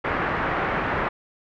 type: low-pass noise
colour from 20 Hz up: white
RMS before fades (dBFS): -25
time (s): 0.04-1.09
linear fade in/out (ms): 10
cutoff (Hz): 1800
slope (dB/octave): 24
effects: none